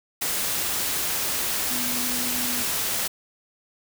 sine tone in noise, 246.6 Hz, B3, 2 cents flat, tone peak -33 dBFS, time 1.7-2.63 s, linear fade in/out 10 ms, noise white, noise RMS -26 dBFS, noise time 0.21-3.08 s, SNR -10 dB, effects none

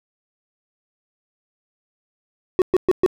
triangle tone bursts, 370 Hz, F#4, in tune, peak -9 dBFS, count 4, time 2.59-3.062 s, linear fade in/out 0 ms, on 28 ms, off 120 ms, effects none

